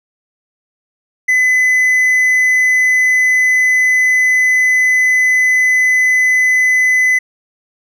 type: tone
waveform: triangle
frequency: 2014 Hz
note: B6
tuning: 33 cents sharp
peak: -7 dBFS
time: 1.28-7.19 s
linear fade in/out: 10 ms
effects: none